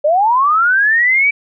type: linear sweep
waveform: sine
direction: up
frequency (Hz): 569 to 2318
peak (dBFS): -9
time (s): 0.04-1.31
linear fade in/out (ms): 10
effects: none